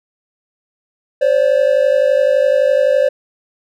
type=tone pair together; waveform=triangle; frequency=525 / 576.8 Hz; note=C5 / D5; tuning=+6 / -31 cents; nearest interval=major second; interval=163 cents; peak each=-11 dBFS; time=1.21-3.09 s; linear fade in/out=10 ms; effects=none